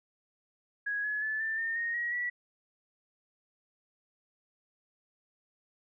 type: tone with pitch steps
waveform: sine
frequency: 1661.2 / 1699 / 1737.8 / 1777.3 / 1817.8 / 1859.3 / 1901.6 / 1944.9 Hz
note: G#6 / G#6 / A6 / A6 / A#6 / A#6 / A#6 / B6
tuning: 0 / +39 / -22 / +17 / -44 / -5 / +34 / -27 cents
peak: -30 dBFS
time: 0.86-2.3 s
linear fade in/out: 10 ms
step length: 180 ms
effects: none